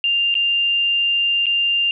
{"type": "tone with dropouts", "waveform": "sine", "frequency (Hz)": 2794, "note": "F7", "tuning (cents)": 0, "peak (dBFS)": -15, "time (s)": [0.04, 1.91], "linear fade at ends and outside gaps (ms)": 1, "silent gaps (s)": [[0.342, 0.352], [1.458, 1.466]], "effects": []}